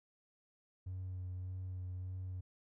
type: tone with vibrato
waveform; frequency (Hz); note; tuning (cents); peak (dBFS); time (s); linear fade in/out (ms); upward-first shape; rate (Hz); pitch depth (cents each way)
triangle; 92.2; F#2; -6; -37; 0.86-2.41; 10; sine; 1.7; 17
effects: tanh soft clip ceiling -36 dBFS